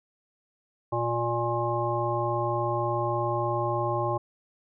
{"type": "harmonic tone", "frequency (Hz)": 118.3, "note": "A#2", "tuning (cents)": 26, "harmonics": [1, 3, 5, 7, 9], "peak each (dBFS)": [-31, -31, -31, -31, -31], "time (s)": [0.92, 4.18], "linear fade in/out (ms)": 10, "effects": []}